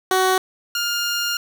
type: tone pair in turn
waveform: 15% pulse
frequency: 374.6 / 1409.8 Hz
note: F#4 / F6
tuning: +21 / +16 cents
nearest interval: octave + major seventh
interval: 2295 cents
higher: second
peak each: -9 / -14 dBFS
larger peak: first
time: 0.11-0.38 / 0.75-1.37 s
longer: second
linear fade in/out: 2 ms
effects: none